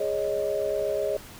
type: chord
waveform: sine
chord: Ab suspended fourth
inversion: none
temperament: equal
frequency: 415.3 / 554.4 / 622.3 Hz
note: Ab4 / Db5 / Eb5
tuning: 0 / 0 / 0 cents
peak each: -29 / -29 / -28 dBFS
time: 0-1.17 s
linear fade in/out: 5 ms
effects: pink hiss -45 dBFS RMS until 1.39 s